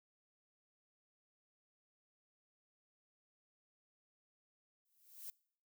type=noise with exponential growth; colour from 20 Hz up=violet; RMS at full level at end=-45 dBFS; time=4.85-5.3 s; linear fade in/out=2 ms; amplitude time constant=97 ms; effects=noise-tail reverb RT60 0.6 s tail -24 dB re dry